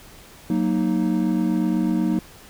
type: chord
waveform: triangle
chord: D# minor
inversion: first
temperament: equal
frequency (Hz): 185 / 233.1 / 311.1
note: F#3 / A#3 / D#4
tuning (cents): 0 / 0 / 0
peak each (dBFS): -21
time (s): 0.5-2.19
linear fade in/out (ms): 2
effects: pink hiss -46 dBFS RMS until 2.49 s